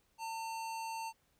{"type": "tone with low-pass filter", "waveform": "square", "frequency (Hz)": 900, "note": "A5", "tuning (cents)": 39, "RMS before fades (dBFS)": -41, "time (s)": [0.18, 1.13], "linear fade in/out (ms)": 50, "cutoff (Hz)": 9400, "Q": 1, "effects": ["pink hiss -74 dBFS RMS until 1.39 s"]}